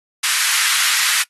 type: high-pass noise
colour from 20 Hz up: pink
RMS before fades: -17 dBFS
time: 0.23-1.23 s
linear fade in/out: 10 ms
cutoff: 1400 Hz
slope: 24 dB/octave
effects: noise-tail reverb RT60 0.1 s tail -19 dB re dry + AAC 32 kbps